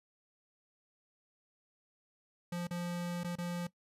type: tone with dropouts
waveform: square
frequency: 174.61 Hz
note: F3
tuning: in tune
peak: -36 dBFS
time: 2.52-3.67 s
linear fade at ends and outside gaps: 5 ms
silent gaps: 2.671-2.708 / 3.235-3.244 / 3.356-3.384 s
effects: noise-tail reverb RT60 0.1 s tail -18 dB re dry + resampled to 32000 Hz